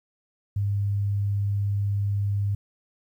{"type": "tone", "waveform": "sine", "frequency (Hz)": 100.9, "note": "G#2", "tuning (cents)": -49, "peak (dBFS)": -22, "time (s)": [0.56, 2.55], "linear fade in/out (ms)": 5, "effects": ["10-bit"]}